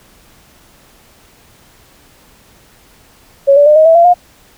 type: tone with pitch steps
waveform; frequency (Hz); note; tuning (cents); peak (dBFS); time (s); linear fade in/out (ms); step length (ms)
sine; 554.4 / 577.9 / 602.5 / 628.1 / 654.7 / 682.5 / 711.5; C#5 / D5 / D5 / D#5 / E5 / F5 / F5; 0 / -28 / +44 / +16 / -12 / -40 / +32; -3; 3.47-4.142; 20; 96
effects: pink hiss -46 dBFS RMS until 4.57 s